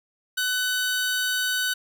sawtooth tone pair together, 1500 / 3780 Hz, F#6 / A#7, +23 / +23 cents, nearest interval octave + major third, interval 1600 cents, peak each -20 / -28 dBFS, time 0.37-1.74 s, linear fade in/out 10 ms, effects none

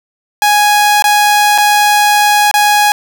sawtooth tone with dropouts, 830.6 Hz, G#5, in tune, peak -3 dBFS, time 0.42-2.92 s, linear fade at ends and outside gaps 1 ms, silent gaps 1.023-1.041 / 1.579-1.583 / 2.513-2.54 s, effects none

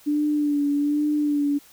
sine tone with vibrato, 292.7 Hz, D4, 6 cents flat, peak -19 dBFS, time 0.06-1.59 s, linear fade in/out 20 ms, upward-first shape sine, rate 1.2 Hz, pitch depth 35 cents each way, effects white hiss -52 dBFS RMS until 1.72 s

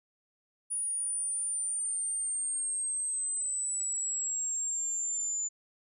sine exponential sweep, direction down, 9700 to 7040 Hz, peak -30 dBFS, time 0.7-5.49 s, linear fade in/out 20 ms, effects none

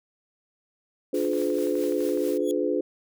sine chord, D diminished seventh, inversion none, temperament just, 293.7 / 352.4 / 422.9 / 507.5 Hz, D4 / F4 / Ab4 / Cb5, 0 / +16 / +31 / +47 cents, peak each -28 dBFS, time 1.13-2.81 s, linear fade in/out 5 ms
white noise with tremolo, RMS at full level -42 dBFS, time 1.14-2.38 s, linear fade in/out 5 ms, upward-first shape triangle, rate 4.6 Hz, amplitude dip 60%
click train, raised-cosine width 0.5 ms, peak -31 dBFS, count 12, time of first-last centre 1.25-2.174 s, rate 11.9 Hz
15% pulse tone with exponential growth, 3366 Hz, G#7, 23 cents sharp, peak -27 dBFS, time 2.38-2.51 s, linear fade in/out 0 ms, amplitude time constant 27 ms
effects none

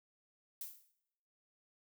violet noise with exponential decay, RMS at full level -41 dBFS, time 0.61-0.92 s, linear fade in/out 2 ms, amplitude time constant 66 ms, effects noise-tail reverb RT60 0.8 s tail -18 dB re dry

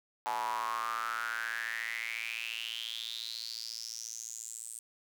square tone with high-pass filter sweep, 57.1 Hz, A#1, 35 cents flat, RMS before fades -38 dBFS, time 0.26-4.79 s, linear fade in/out 0 ms, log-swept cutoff 860 to 8600 Hz, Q 8.1, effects none

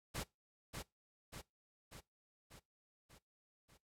pink noise with echo, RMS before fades -42 dBFS, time 0.14-0.24 s, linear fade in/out 20 ms, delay 590 ms, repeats 6, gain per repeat -4 dB, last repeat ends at 3.78 s, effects noise-tail reverb RT60 0.2 s tail -21 dB re dry + low-pass 12000 Hz 12 dB/octave

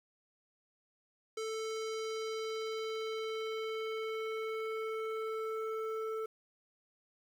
square tone with low-pass filter sweep, 441.2 Hz, A4, 5 cents sharp, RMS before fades -38 dBFS, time 1.37-6.26 s, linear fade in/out 5 ms, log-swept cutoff 7300 to 1200 Hz, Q 1.5, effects 10-bit

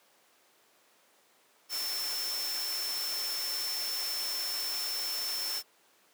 sine tone in noise, 5350 Hz, E8, 25 cents sharp, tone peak -33 dBFS, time 1.69-5.63 s, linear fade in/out 50 ms, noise white, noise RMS -38 dBFS, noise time 1.69-5.63 s, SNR +2 dB, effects pink hiss -64 dBFS RMS until 6.13 s + high-pass 400 Hz 12 dB/octave

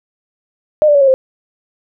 sine tone with pitch steps, 609 / 586.6 / 564.9 / 544.1 / 524.1 Hz, D#5 / D5 / C#5 / C#5 / C5, -37 / -2 / +33 / -32 / +3 cents, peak -6 dBFS, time 0.82-1.14 s, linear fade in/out 0 ms, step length 64 ms, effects none

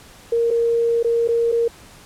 sine tone with dropouts, 465.7 Hz, A#4, 2 cents flat, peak -15 dBFS, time 0.32-1.68 s, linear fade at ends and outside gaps 5 ms, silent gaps 0.505-0.509 / 1.029-1.045 / 1.277-1.286 / 1.518-1.523 s, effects pink hiss -45 dBFS RMS until 2.05 s + low-pass 12000 Hz 12 dB/octave

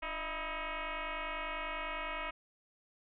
sine tone with frequency modulation, 613 Hz, D#5, 26 cents flat, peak -36 dBFS, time 0.02-2.31 s, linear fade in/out 10 ms, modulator 319 Hz, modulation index 6.6, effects none

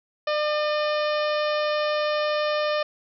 harmonic tone with a mistuned harmonic, 601 Hz, D5, 40 cents sharp, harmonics 1 / 2 / 3 / 4 / 5 / 6 / 7 / 8 / 9, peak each -23 / -29 / -33 / -35 / -37 / -39 / -40 / -41 / -42 dBFS, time 0.27-2.83 s, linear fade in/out 5 ms, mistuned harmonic 4, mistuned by +37 cents, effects none

